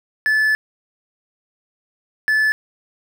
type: tone pair in turn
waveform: triangle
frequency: 1736 / 1736 Hz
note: A6 / A6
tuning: -24 / -24 cents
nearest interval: unison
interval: 0 cents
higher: neither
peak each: -12 dBFS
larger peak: neither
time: 0.26-0.55 / 2.28-2.52 s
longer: first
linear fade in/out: 0 ms
effects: none